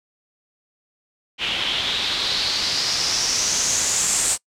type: noise with low-pass filter sweep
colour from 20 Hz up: white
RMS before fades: -22 dBFS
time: 1.38-4.38 s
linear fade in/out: 50 ms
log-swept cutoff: 3000 to 8200 Hz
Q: 4.4
effects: noise-tail reverb RT60 0.1 s tail -25 dB re dry